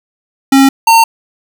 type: tone pair in turn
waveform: square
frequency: 271.3 / 910.7 Hz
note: C#4 / A#5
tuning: -37 / -41 cents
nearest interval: octave + major sixth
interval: 2096 cents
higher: second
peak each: -4 dBFS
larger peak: neither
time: 0.52-0.69 / 0.87-1.04 s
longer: neither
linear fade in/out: 5 ms
effects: none